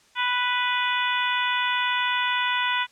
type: harmonic tone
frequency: 493.9 Hz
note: B4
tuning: in tune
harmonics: 2 / 3 / 4 / 5 / 6 / 7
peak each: -26 / -28 / -29 / -30 / -31 / -31 dBFS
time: 0.15-2.87 s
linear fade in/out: 50 ms
effects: white hiss -58 dBFS RMS until 2.91 s + low-pass 7000 Hz 12 dB/octave